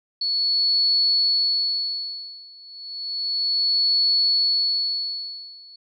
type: tone with tremolo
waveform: sine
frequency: 4406 Hz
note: C#8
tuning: 11 cents flat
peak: -16 dBFS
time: 0.21-5.76 s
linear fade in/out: 5 ms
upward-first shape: sine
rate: 0.32 Hz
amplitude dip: 95%
effects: none